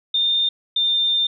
sine tone pair in turn, 3622 / 3605 Hz, A7 / A7, +49 / +41 cents, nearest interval unison, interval 8 cents, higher first, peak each -16 dBFS, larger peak neither, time 0.14-0.49 / 0.76-1.27 s, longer second, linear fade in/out 5 ms, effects none

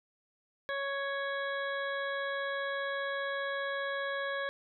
harmonic tone, 555 Hz, C#5, 2 cents sharp, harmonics 1 / 2 / 3 / 4 / 6 / 7, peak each -36 / -40 / -36 / -48 / -46 / -50 dBFS, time 0.69-4.49 s, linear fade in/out 0 ms, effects none

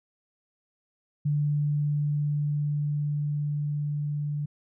sine tone with level ramp, 147.1 Hz, D3, 3 cents sharp, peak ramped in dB -22 to -27 dBFS, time 1.25-4.46 s, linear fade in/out 10 ms, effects none

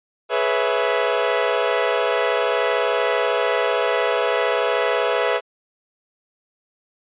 sawtooth chord, C# minor seventh, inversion second, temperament equal with one note detuned, 420.9 / 493.9 / 554.4 / 659.3 Hz, G#4 / B4 / C#5 / E5, +23 / 0 / 0 / 0 cents, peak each -20 / -18 / -22 / -19 dBFS, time 0.29-5.41 s, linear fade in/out 50 ms, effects resampled to 8000 Hz

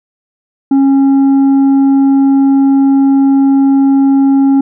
triangle tone with tanh clipping, 273.3 Hz, C#4, 24 cents flat, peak -6 dBFS, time 0.71-4.61 s, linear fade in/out 5 ms, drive 9 dB, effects none

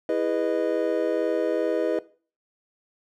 triangle chord, E major seventh, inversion none, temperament just, 329.6 / 412 / 494.4 / 618.1 Hz, E4 / G#4 / B4 / D#5, 0 / -14 / +2 / -12 cents, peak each -26 / -27 / -24 / -25 dBFS, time 0.09-1.99 s, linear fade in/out 2 ms, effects noise-tail reverb RT60 0.4 s tail -19 dB re dry

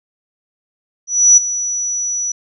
sine tone with ADSR envelope, 5900 Hz, F#8, 6 cents flat, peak -3 dBFS, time 1.07-2.32 s, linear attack 300 ms, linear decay 15 ms, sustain -14 dB, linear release 5 ms, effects none

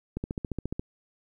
click train, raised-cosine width 3 ms, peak -18 dBFS, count 10, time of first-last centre 0.17-0.795 s, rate 14.4 Hz, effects 10-bit

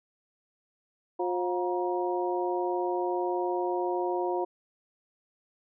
harmonic tone with a mistuned harmonic, 178.6 Hz, F3, 39 cents sharp, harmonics 2 / 3 / 4 / 5, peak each -29 / -35 / -33 / -34 dBFS, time 1.19-4.45 s, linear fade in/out 10 ms, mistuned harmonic 5, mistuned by +100 cents, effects none

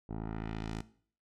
10% pulse tone with low-pass filter sweep, 54.6 Hz, A1, 13 cents flat, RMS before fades -39 dBFS, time 0.09-0.81 s, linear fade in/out 5 ms, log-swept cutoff 640 to 8600 Hz, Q 0.92, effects noise-tail reverb RT60 0.5 s tail -17 dB re dry

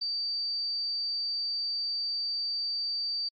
sine tone, 4632 Hz, D8, 25 cents flat, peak -29 dBFS, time 0.01-3.29 s, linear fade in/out 10 ms, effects AAC 32 kbps

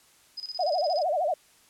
sine tone with tremolo, 5010 Hz, D#8, 11 cents sharp, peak -32 dBFS, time 0.37-1.03 s, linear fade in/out 10 ms, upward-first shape square, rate 17 Hz, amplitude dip 80%
sine tone with vibrato, 659.3 Hz, E5, in tune, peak -23 dBFS, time 0.59-1.34 s, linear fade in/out 5 ms, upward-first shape sine, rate 13 Hz, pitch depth 220 cents each way
effects white hiss -59 dBFS RMS until 1.69 s + low-pass 11000 Hz 12 dB/octave

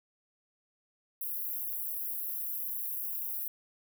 white high-pass noise, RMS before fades -36 dBFS, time 1.21-3.48 s, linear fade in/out 2 ms, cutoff 11000 Hz, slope 96 dB/octave, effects none

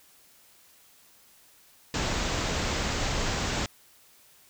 pink low-pass noise, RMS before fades -29 dBFS, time 1.94-3.66 s, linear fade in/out 2 ms, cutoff 7700 Hz, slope 96 dB/octave, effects white hiss -58 dBFS RMS until 4.49 s

